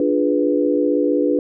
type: chord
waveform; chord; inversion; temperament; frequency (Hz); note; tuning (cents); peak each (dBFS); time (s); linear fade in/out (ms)
sine; D diminished seventh; none; equal; 293.7 / 349.2 / 415.3 / 493.9; D4 / F4 / Ab4 / Cb5; 0 / 0 / 0 / 0; -18 / -22 / -22 / -20; 0-1.39; 2
effects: none